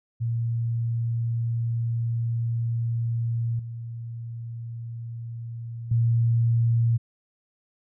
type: tone with level steps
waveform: sine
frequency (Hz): 116.3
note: A#2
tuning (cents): -4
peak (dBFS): -23 / -32 / -18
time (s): 0.2-6.98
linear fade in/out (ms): 20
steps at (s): 3.59 / 5.91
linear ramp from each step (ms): 5
effects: none